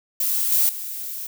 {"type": "noise with level steps", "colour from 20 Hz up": "violet", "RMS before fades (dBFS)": [-22, -18, -31], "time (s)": [0.2, 1.27], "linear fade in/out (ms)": 5, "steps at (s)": [0.52, 0.69], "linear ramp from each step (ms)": 2, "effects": []}